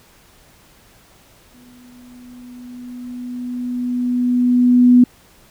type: tone with exponential growth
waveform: sine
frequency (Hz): 246.7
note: B3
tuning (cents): -2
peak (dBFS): -5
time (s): 1.54-5.04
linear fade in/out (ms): 5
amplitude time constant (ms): 760
effects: pink hiss -50 dBFS RMS until 5.5 s